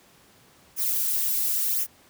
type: noise with flanger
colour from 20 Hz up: violet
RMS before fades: -25 dBFS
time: 0.76-1.87 s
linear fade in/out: 50 ms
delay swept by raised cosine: 0.23 to 4.03 ms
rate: 0.94 Hz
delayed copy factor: -0.8
effects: pink hiss -56 dBFS RMS until 2.09 s + high-pass 80 Hz 12 dB/octave